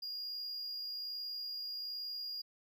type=tone with amplitude modulation; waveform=triangle; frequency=4842 Hz; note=D#8; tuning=48 cents flat; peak=-37 dBFS; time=0.02-2.42 s; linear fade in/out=10 ms; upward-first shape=sine; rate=61.2 Hz; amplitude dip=25%; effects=none